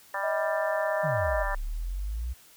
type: harmonic tone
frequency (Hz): 197.2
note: G3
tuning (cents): +11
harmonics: 3 / 4 / 5 / 6 / 7 / 8 / 9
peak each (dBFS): -36 / -37 / -34 / -38 / -40 / -40 / -34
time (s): 0.14-1.55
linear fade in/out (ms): 2
type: tone with pitch glide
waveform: sine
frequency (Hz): 635 to 622.7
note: D#5 to D#5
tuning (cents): +35 to +1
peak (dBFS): -27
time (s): 0.23-1.43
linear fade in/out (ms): 10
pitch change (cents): -34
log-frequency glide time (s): 0.52-1.13
type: exponential two-way sweep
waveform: sine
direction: down then up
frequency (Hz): 173.8 to 32.75 to 63.8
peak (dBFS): -29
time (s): 1.03-2.34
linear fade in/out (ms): 20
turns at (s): 1.53
effects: white hiss -55 dBFS RMS until 2.56 s